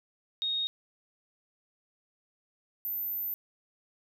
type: tone pair in turn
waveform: sine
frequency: 3729 / 14189 Hz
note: A#7 / A9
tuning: 0 / +13 cents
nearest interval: octave + major seventh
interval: 2313 cents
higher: second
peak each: -28 / -31 dBFS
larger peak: first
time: 0.42-0.67 / 2.85-3.34 s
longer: second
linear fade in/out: 0 ms
effects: none